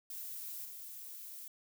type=noise with level steps; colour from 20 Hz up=violet; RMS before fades=-44 / -48 dBFS; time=0.1-1.48 s; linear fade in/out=2 ms; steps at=0.65 s; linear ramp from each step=5 ms; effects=none